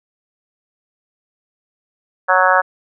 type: harmonic tone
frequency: 185 Hz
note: F#3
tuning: in tune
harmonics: 3 / 4 / 5 / 6 / 7 / 8 / 9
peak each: -18 / -18 / -18 / -18 / -18 / -18 / -18 dBFS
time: 2.28-2.62 s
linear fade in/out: 20 ms
effects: none

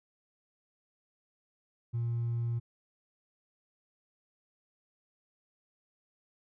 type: tone with hard clipping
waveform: triangle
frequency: 117.5 Hz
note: A#2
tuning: 14 cents sharp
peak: -29 dBFS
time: 1.93-2.6 s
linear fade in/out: 20 ms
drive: 2 dB
effects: none

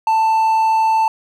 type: tone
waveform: triangle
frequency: 886 Hz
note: A5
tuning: 12 cents sharp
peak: -10 dBFS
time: 0.07-1.08 s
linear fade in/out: 2 ms
effects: none

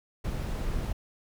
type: noise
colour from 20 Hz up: brown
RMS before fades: -31 dBFS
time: 0.24-0.93 s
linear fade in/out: 10 ms
effects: none

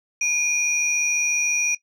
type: tone pair together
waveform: sine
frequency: 2425 / 5773 Hz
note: D#7 / F#8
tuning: -45 / -44 cents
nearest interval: octave + minor third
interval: 1501 cents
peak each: -20 dBFS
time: 0.21-1.75 s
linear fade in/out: 5 ms
effects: noise-tail reverb RT60 0.1 s tail -18 dB re dry + tanh soft clip ceiling -13 dBFS

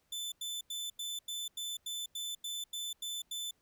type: tone bursts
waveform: sawtooth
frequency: 3520 Hz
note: A7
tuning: in tune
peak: -34 dBFS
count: 12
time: 0.12-3.51 s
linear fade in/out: 5 ms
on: 200 ms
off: 90 ms
effects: pink hiss -75 dBFS RMS until 3.61 s

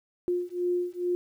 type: beating tone pair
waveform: sine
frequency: 354 / 356.3 Hz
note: F4 / F4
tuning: +23 / +35 cents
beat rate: 2.3 Hz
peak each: -29 / -29 dBFS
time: 0.28-1.15 s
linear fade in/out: 0 ms
effects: 10-bit

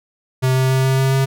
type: tone with pitch steps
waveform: square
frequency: 129.9 / 130.8 / 131.71 / 132.63 / 133.55 / 134.48 Hz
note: C3 / C3 / C3 / C3 / C3 / C3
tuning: -12 / 0 / +12 / +24 / +36 / +48 cents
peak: -14 dBFS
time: 0.42-1.26 s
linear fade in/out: 20 ms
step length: 140 ms
effects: none

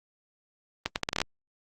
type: accelerating click train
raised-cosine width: 0.2 ms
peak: -9 dBFS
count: 9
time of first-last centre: 0.86-1.216 s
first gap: 99 ms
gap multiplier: 0.75
effects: Opus 32 kbps

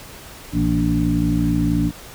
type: harmonic tone with a mistuned harmonic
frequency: 58.4 Hz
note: A#1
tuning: 4 cents sharp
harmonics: 1 / 2 / 3 / 4 / 5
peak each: -24 / -24 / -21 / -24 / -20 dBFS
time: 0.52-1.92 s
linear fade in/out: 50 ms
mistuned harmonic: 3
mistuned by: -58 cents
effects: pink hiss -39 dBFS RMS until 2.14 s

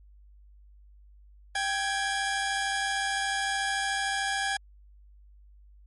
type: tone pair together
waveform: sawtooth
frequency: 786 / 1665.5 Hz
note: G5 / G#6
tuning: +4 / +4 cents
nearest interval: octave + minor second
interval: 1300 cents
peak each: -26 dBFS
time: 1.55-4.57 s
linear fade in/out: 5 ms
effects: added 50 Hz sine -51 dBFS peak until 5.86 s + MP3 48 kbps

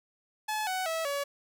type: tone with pitch steps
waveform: sawtooth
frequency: 858 / 746.9 / 650.2 / 566.1 Hz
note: A5 / F#5 / E5 / C#5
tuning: -44 / +16 / -24 / +36 cents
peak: -26 dBFS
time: 0.48-1.24 s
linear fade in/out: 10 ms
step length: 190 ms
effects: none

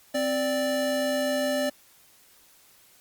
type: tone pair together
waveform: square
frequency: 261.6 / 587.3 Hz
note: C4 / D5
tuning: 0 / 0 cents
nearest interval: octave + major second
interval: 1400 cents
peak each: -30 / -26 dBFS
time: 0.14-1.7 s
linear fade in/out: 10 ms
effects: white hiss -57 dBFS RMS until 3 s + Opus 48 kbps

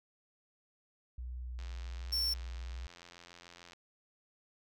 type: tone with vibrato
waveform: sine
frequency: 61 Hz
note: B1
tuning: 21 cents flat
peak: -39 dBFS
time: 1.18-2.87 s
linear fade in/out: 5 ms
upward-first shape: sine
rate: 1.3 Hz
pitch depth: 23 cents each way
type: click train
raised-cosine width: 0.2 ms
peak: -35 dBFS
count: 187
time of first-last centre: 1.59-3.733 s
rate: 86.8 Hz
type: tone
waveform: 45% pulse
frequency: 5430 Hz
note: F8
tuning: 50 cents flat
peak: -31 dBFS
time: 2.12-2.34 s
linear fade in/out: 10 ms
effects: none

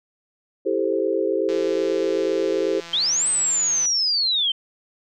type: chord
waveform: sine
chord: A minor seventh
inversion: second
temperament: equal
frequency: 329.6 / 392 / 440 / 523.3 Hz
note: E4 / G4 / A4 / C5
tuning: 0 / 0 / 0 / 0 cents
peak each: -26 / -23 / -25 / -25 dBFS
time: 0.65-2.81 s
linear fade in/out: 20 ms
type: click train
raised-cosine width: 0.2 ms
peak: -20 dBFS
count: 401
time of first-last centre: 1.49-3.857 s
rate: 169 Hz
type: linear two-way sweep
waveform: sine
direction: up then down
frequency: 3058 to 8320 to 3058 Hz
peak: -18 dBFS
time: 2.93-4.52 s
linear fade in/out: 5 ms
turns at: 3.29 s
effects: none

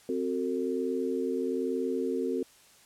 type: chord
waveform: sine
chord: F# diminished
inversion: second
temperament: equal with one note detuned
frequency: 261.6 / 370 / 451.1 Hz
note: C4 / F#4 / A4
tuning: 0 / 0 / +43 cents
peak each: -32 dBFS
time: 0.09-2.43 s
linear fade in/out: 2 ms
effects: white hiss -58 dBFS RMS until 2.85 s + low-pass 11000 Hz 12 dB/octave

